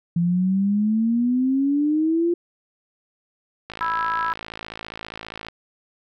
sine exponential sweep, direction up, 168.6 to 349 Hz, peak -17 dBFS, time 0.16-2.34 s, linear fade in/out 5 ms
click train, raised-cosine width 0.3 ms, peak -17 dBFS, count 99, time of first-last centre 3.7-5.485 s, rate 54.9 Hz
sine chord, E major, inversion second, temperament just, 988.9 / 1318.5 / 1648.1 Hz, B5 / E6 / G#6, +2 / 0 / -14 cents, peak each -24 / -25 / -29 dBFS, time 3.81-4.33 s, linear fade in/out 0 ms
effects none

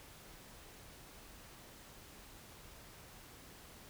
silence, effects pink hiss -56 dBFS RMS until 3.89 s

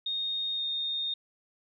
sine tone with pitch glide, 3700 to 3677 Hz, A#7 to A#7, -14 to -24 cents, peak -29 dBFS, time 0.06-1.14 s, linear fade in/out 5 ms, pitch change -10 cents, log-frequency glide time 0.55-0.62 s, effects none

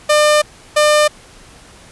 sawtooth tone pair in turn, 600 / 600 Hz, D5 / D5, +37 / +37 cents, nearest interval unison, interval 0 cents, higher neither, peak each -5 dBFS, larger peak neither, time 0.09-0.42 / 0.76-1.08 s, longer first, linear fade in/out 10 ms, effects pink hiss -42 dBFS RMS until 1.91 s + resampled to 24000 Hz

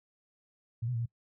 sine tone with pitch steps, 115.5 / 124.9 / 115.5 / 117.9 Hz, A#2 / B2 / A#2 / A#2, -16 / +20 / -16 / +20 cents, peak -30 dBFS, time 0.82-1.06 s, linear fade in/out 10 ms, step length 60 ms, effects noise-tail reverb RT60 0.1 s tail -23 dB re dry

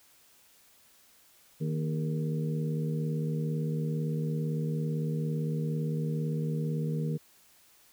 harmonic tone with a mistuned harmonic, 77.78 Hz, D#2, in tune, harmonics 2 / 3 / 4 / 5 / 6, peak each -29 / -37 / -46 / -43 / -40 dBFS, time 1.6-7.18 s, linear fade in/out 20 ms, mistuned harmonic 5, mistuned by +60 cents, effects white hiss -61 dBFS RMS until 7.92 s

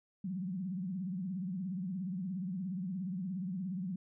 sine tone with vibrato, 185 Hz, F#3, in tune, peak -35 dBFS, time 0.24-3.96 s, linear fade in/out 5 ms, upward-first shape triangle, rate 17 Hz, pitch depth 180 cents each way, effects none

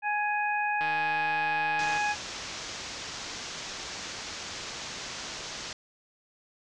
harmonic tone, 834 Hz, G#5, 7 cents sharp, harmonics 1 / 2 / 3, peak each -28 / -31 / -33 dBFS, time 0.02-2.16 s, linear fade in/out 50 ms
click train, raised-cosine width 0.3 ms, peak -21 dBFS, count 182, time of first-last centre 0.81-1.978 s, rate 155 Hz
white low-pass noise, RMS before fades -39 dBFS, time 1.79-5.73 s, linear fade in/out 2 ms, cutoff 6700 Hz, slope 48 dB/octave
effects none

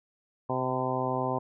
harmonic tone with a mistuned harmonic, 128.9 Hz, C3, 26 cents flat, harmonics 1 / 2 / 3 / 4 / 5 / 6 / 7 / 8, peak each -35 / -35 / -35 / -35 / -35 / -35 / -35 / -35 dBFS, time 0.49-1.39 s, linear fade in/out 10 ms, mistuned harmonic 8, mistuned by -23 cents, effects none

